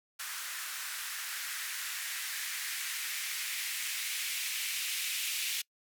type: noise with band-pass filter sweep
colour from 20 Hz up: violet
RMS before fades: -37 dBFS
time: 0.19-5.62 s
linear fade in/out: 10 ms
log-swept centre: 1400 to 2600 Hz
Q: 2.1
effects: noise-tail reverb RT60 0.1 s tail -25 dB re dry